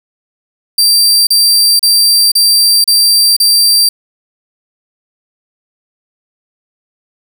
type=tone bursts; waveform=sawtooth; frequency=4699 Hz; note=D8; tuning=in tune; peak=-3 dBFS; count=6; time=0.78-3.89 s; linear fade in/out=5 ms; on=490 ms; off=34 ms; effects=none